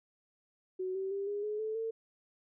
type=tone with pitch steps; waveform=sine; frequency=372 / 384 / 396.4 / 409.2 / 422.4 / 436 / 450.1 Hz; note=F#4 / G4 / G4 / G#4 / G#4 / A4 / A4; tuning=+9 / -36 / +19 / -26 / +29 / -16 / +39 cents; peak=-33 dBFS; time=0.79-1.91 s; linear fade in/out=10 ms; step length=160 ms; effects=none